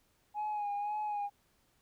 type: tone with vibrato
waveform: sine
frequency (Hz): 830.6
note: G#5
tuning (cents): 0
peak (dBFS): -31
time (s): 0.34-1.3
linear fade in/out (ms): 50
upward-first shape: sine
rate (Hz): 1.9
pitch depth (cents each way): 38
effects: tanh soft clip ceiling -31 dBFS + pink hiss -72 dBFS RMS until 1.81 s